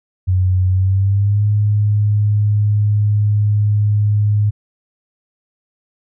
sine tone with pitch glide, 92.5 to 104.43 Hz, F#2 to G#2, 0 to +10 cents, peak -11 dBFS, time 0.27-4.51 s, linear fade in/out 20 ms, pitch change +210 cents, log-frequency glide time 0.68-1.45 s, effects none

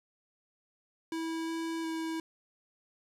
square tone with pitch steps, 326.2 / 328.1 / 324.2 Hz, E4 / E4 / E4, -18 / -8 / -29 cents, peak -34 dBFS, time 1.12-2.2 s, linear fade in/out 2 ms, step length 360 ms, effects low-pass 10000 Hz 12 dB/octave + 10-bit

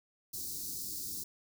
white band-stop noise, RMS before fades -40 dBFS, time 0.33-1.24 s, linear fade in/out 10 ms, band 380 to 4300 Hz, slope 48 dB/octave, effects none

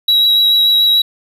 triangle tone with vibrato, 3875 Hz, B7, 34 cents flat, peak -7 dBFS, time 0.08-1.02 s, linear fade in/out 5 ms, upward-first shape triangle, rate 6.9 Hz, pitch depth 17 cents each way, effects none

